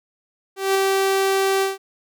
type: tone with ADSR envelope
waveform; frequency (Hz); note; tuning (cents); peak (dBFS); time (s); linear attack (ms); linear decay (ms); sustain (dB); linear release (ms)
sawtooth; 387.7; G4; -19; -11; 0.56-1.78; 190; 5; -2; 160
effects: none